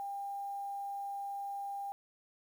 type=tone with quantisation; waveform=sine; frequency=799 Hz; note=G5; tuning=33 cents sharp; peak=-37 dBFS; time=0-1.92 s; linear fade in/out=0 ms; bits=10; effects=none